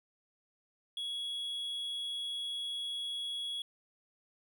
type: tone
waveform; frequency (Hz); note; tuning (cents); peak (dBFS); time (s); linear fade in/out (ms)
triangle; 3345; G#7; +12; -34; 0.97-3.62; 2
effects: none